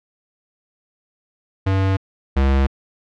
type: tone pair in turn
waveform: square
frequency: 96.1 / 67.68 Hz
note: G2 / C#2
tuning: -34 / -41 cents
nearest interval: tritone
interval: 607 cents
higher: first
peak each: -16 / -14 dBFS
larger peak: second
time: 1.66-1.97 / 2.36-2.67 s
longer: neither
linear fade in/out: 10 ms
effects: low-pass 3000 Hz 12 dB/octave